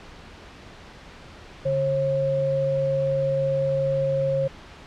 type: tone pair together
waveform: sine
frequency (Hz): 142.9 / 540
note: D3 / C#5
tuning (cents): -47 / -45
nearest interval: octave + major seventh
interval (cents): 2302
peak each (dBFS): -27 / -21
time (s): 1.65-4.48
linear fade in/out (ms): 10
effects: pink hiss -44 dBFS RMS until 4.86 s + low-pass 4000 Hz 12 dB/octave